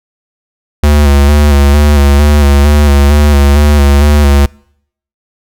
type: tone with vibrato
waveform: square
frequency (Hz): 72.2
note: D2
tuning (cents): -29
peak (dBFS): -4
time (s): 0.83-4.46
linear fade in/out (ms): 5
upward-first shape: square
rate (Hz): 2.2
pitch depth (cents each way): 37
effects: noise-tail reverb RT60 0.7 s tail -26 dB re dry